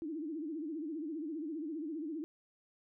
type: tone with vibrato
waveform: sine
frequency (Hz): 311.1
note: D#4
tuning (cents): 0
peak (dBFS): -37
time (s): 0.02-2.24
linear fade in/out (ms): 0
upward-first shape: sine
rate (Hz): 15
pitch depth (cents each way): 140
effects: none